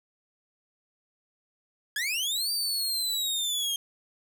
sawtooth linear two-way sweep, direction up then down, 1625 to 4684 to 3197 Hz, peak -24 dBFS, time 1.96-3.76 s, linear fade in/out 2 ms, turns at 2.51 s, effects none

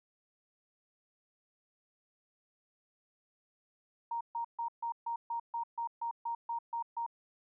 sine tone bursts, 932.3 Hz, A#5, in tune, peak -33 dBFS, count 13, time 4.11-7.064 s, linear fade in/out 5 ms, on 98 ms, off 140 ms, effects none

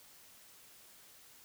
silence, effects white hiss -59 dBFS RMS until 1.44 s

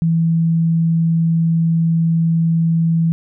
sine tone, 164.81 Hz, E3, in tune, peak -12 dBFS, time 0.02-3.12 s, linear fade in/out 0 ms, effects none

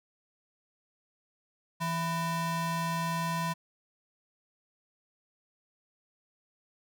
square ring-modulated tone, 415.3 Hz, G#4, in tune, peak -27 dBFS, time 1.8-3.54 s, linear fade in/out 20 ms, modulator 581 Hz, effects none

